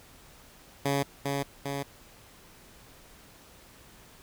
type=tone with echo; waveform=10% pulse; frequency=140 Hz; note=C#3; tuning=18 cents sharp; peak=-17 dBFS; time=0.85-1.03 s; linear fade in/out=5 ms; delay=400 ms; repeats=2; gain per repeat=-3 dB; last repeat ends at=1.83 s; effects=pink hiss -54 dBFS RMS until 4.22 s